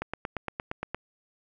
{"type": "click train", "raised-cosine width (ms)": 0.5, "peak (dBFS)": -16, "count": 9, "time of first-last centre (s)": [0.02, 0.946], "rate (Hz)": 8.64, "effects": []}